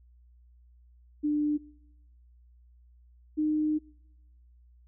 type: tone pair in turn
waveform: sine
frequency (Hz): 297.5 / 305.9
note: D4 / D#4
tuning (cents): +22 / -29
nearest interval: unison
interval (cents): 49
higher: second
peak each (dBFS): -24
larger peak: neither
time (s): 1.23-1.58 / 3.37-3.79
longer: second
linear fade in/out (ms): 20
effects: noise-tail reverb RT60 1.0 s tail -26 dB re dry + added 60 Hz sine -55 dBFS peak until 4.87 s